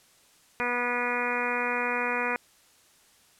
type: harmonic tone with a mistuned harmonic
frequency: 243.9 Hz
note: B3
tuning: 21 cents flat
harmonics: 1 / 2 / 3 / 4 / 5 / 6 / 7 / 8 / 9 / 10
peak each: -37 / -33 / -38 / -33 / -36 / -34 / -37 / -35 / -37 / -33 dBFS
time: 0.6-2.36 s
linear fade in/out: 0 ms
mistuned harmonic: 9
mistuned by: -30 cents
effects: white hiss -60 dBFS RMS until 3.39 s + low-pass 11000 Hz 12 dB/octave